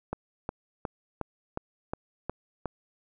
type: click train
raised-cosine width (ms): 1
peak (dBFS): -17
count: 8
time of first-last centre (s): 0.13-2.657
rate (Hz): 2.77
effects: none